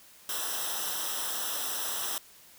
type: noise with comb filter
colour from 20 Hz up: white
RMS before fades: -33 dBFS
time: 0.29-2.18 s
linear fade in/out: 2 ms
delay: 0.44 ms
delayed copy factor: -0.85
effects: white hiss -55 dBFS RMS until 2.58 s